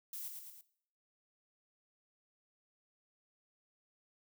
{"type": "noise with echo", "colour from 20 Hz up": "violet", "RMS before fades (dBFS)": -44, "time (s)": [0.13, 0.28], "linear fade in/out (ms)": 2, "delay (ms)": 110, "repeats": 3, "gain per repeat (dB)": -4, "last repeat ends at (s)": 0.61, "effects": ["noise-tail reverb RT60 0.6 s tail -17 dB re dry"]}